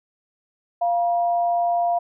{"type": "tone pair together", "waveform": "sine", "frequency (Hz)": [695, 956.3], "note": ["F5", "A#5"], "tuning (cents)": [-9, 44], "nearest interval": "tritone", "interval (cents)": 553, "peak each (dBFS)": [-18, -30], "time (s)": [0.81, 1.99], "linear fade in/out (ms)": 10, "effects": []}